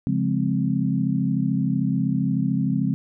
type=chord; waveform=sine; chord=Db major seventh; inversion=none; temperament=equal; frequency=138.59 / 174.61 / 207.7 / 261.6 Hz; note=Db3 / F3 / Ab3 / C4; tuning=0 / 0 / 0 / 0 cents; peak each=-25 dBFS; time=0.07-2.94 s; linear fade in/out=0 ms; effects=none